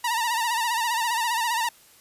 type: tone with vibrato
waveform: sawtooth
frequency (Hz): 931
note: A#5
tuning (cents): -2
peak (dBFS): -19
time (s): 0.04-1.69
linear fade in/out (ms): 5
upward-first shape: sine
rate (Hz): 15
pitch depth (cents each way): 83
effects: white hiss -54 dBFS RMS until 2 s + resampled to 32000 Hz